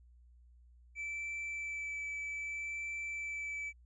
triangle tone with vibrato, 2317 Hz, D7, 24 cents flat, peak -36 dBFS, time 0.95-3.73 s, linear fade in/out 50 ms, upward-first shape sine, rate 0.63 Hz, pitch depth 10 cents each way, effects added 60 Hz sine -58 dBFS peak until 3.85 s + resampled to 22050 Hz

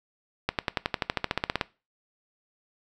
accelerating click train, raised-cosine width 0.3 ms, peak -8 dBFS, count 16, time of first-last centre 0.49-1.612 s, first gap 98 ms, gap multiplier 0.96, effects noise-tail reverb RT60 0.3 s tail -20 dB re dry

